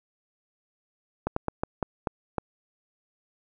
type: slowing click train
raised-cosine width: 1 ms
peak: -12 dBFS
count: 7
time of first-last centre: 1.27-2.383 s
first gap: 94 ms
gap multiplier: 1.27
effects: none